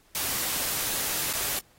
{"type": "noise with dropouts", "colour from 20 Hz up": "white", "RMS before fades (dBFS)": -29, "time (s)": [0.15, 1.59], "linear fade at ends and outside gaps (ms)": 1, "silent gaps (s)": [1.329, 1.335], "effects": ["pink hiss -61 dBFS RMS until 1.78 s", "AAC 48 kbps"]}